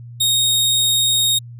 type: tone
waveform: sawtooth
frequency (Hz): 3729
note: A#7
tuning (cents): 0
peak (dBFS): -11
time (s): 0.2-1.39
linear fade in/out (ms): 10
effects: added 119 Hz sine -33 dBFS peak until 1.59 s